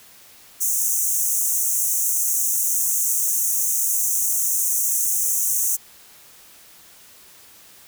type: high-pass noise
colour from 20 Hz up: pink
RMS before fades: -21 dBFS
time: 0.6-5.77 s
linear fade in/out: 20 ms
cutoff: 6000 Hz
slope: 96 dB/octave
effects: white hiss -48 dBFS RMS until 7.87 s